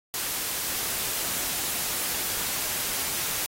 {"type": "noise", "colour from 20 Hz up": "white", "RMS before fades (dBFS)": -29, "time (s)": [0.14, 3.46], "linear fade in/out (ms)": 0, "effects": ["AAC 48 kbps"]}